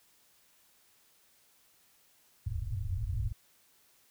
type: low-pass noise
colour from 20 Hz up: white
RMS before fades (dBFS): -34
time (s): 2.46-3.33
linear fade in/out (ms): 10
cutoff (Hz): 120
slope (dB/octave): 96
effects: white hiss -66 dBFS RMS until 4.1 s